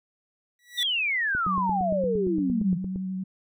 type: tone with exponential growth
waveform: sawtooth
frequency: 1943 Hz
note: B6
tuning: 29 cents flat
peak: -24 dBFS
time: 0.59-0.83 s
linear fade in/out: 1 ms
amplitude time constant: 52 ms
type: exponential sweep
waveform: sine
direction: down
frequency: 3729 to 164.81 Hz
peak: -23 dBFS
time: 0.77-2.78 s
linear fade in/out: 20 ms
type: click train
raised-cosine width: 3 ms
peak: -23 dBFS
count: 15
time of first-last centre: 1.35-2.959 s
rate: 8.7 Hz
type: tone with vibrato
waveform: sine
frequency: 187.7 Hz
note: F#3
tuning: 25 cents sharp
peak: -28 dBFS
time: 1.46-3.24 s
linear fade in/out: 10 ms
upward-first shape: triangle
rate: 11 Hz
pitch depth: 20 cents each way
effects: none